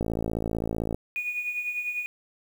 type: click train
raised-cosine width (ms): 2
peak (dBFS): -15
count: 53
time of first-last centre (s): 0.01-0.945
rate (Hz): 55.6
type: tone with tremolo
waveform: sine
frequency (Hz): 2460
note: D#7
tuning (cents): -20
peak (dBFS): -25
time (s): 1.16-2.06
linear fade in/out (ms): 0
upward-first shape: triangle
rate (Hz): 10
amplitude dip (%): 65
effects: 8-bit